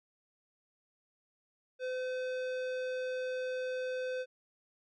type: tone with tanh clipping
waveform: sine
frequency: 510 Hz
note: C5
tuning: 44 cents flat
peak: -36 dBFS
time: 1.79-4.26 s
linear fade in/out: 50 ms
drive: 16 dB
effects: none